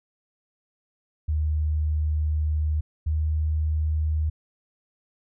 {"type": "tone pair in turn", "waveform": "sine", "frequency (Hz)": [76.6, 77.45], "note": ["D#2", "D#2"], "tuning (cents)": [-27, -7], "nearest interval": "unison", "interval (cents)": 20, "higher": "second", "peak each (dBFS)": -21, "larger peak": "neither", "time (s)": [[1.28, 2.81], [3.06, 4.3]], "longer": "first", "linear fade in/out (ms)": 10, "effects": []}